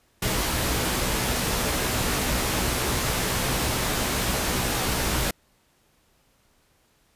pink noise with comb filter, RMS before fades -25 dBFS, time 0.22-5.31 s, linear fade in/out 5 ms, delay 16 ms, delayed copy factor +0.5, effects pink hiss -64 dBFS RMS until 7.15 s + resampled to 32000 Hz

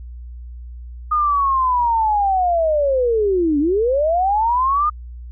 sine linear two-way sweep, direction down then up, 1235 to 280 to 1235 Hz, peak -14 dBFS, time 1.11-4.9 s, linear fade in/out 10 ms, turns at 3.59 s, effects added 60 Hz sine -31 dBFS peak until 5.31 s

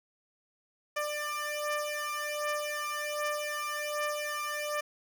15% pulse beating tone pair, 594 / 595.3 Hz, D5 / D5, +20 / +23 cents, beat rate 1.3 Hz, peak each -28 / -29 dBFS, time 0.96-4.81 s, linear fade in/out 10 ms, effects none

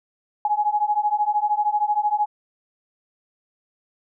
sine beating tone pair, 830.6 / 843.6 Hz, G#5 / G#5, 0 / +27 cents, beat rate 13 Hz, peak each -22 / -21 dBFS, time 0.45-2.26 s, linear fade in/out 2 ms, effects none

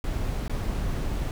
brown noise with dropouts, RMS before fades -28 dBFS, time 0.04-1.31 s, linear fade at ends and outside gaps 1 ms, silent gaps 0.48-0.496 s, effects none

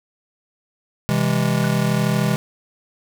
square chord, C augmented, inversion none, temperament just, 130.81 / 163.52 / 204.4 Hz, C3 / E3 / G#3, 0 / -14 / -27 cents, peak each -22 dBFS, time 1.09-2.36 s, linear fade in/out 0 ms
sine tone with exponential decay, 1480 Hz, F#6, in tune, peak -21 dBFS, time 1.64-1.72 s, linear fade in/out 1 ms, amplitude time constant 17 ms
effects none

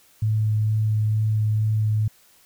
sine tone with vibrato, 108 Hz, A2, 32 cents flat, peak -18 dBFS, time 0.22-2.08 s, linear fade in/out 5 ms, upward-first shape sine, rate 2.2 Hz, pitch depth 10 cents each way, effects white hiss -56 dBFS RMS until 2.45 s

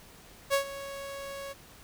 sawtooth tone with ADSR envelope, 554.4 Hz, C#5, in tune, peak -18 dBFS, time 0.5-1.54 s, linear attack 38 ms, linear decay 100 ms, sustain -16 dB, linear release 27 ms, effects pink hiss -53 dBFS RMS until 1.83 s

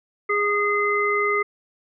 harmonic tone, 411.9 Hz, G#4, 14 cents flat, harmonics 1 / 3 / 5, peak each -23 / -23 / -23 dBFS, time 0.29-1.43 s, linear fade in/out 10 ms, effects none

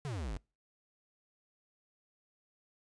square exponential sweep, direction down, 154.8 to 42.23 Hz, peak -37 dBFS, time 0.05-0.37 s, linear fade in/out 0 ms, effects noise-tail reverb RT60 0.3 s tail -26 dB re dry + resampled to 22050 Hz

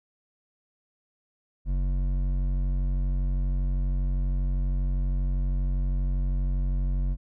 triangle tone with hard clipping, 46.27 Hz, F#1, 1 cent sharp, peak -25 dBFS, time 1.65-7.17 s, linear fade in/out 50 ms, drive 13 dB, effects none

